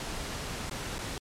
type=noise with dropouts; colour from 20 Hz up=pink; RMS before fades=-36 dBFS; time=0-1.18 s; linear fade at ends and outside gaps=1 ms; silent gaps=0.697-0.711 / 0.983-0.989 s; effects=low-pass 9000 Hz 12 dB/octave + MP3 96 kbps